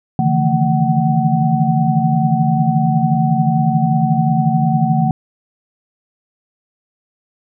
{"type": "tone cluster", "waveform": "sine", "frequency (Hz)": [142.1, 156.1, 167.3, 224, 751], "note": ["C#3", "D#3", "E3", "A3", "F#5"], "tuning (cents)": [43, 6, 26, 31, 26], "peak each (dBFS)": -18, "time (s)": [0.19, 5.11], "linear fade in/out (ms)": 2, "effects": []}